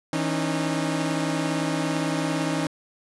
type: tone cluster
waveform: sawtooth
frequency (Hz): 161.5 / 273.7 / 305.3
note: E3 / C#4 / D#4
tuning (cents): -35 / -22 / -33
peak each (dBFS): -24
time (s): 0.13-2.67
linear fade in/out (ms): 2
effects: resampled to 24000 Hz + 9-bit